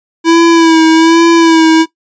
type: tone with vibrato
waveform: square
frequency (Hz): 328.2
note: E4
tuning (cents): -8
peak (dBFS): -4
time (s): 0.24-1.86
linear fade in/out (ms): 50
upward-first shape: sine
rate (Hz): 1.2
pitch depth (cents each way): 39
effects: noise-tail reverb RT60 0.1 s tail -17 dB re dry + resampled to 16000 Hz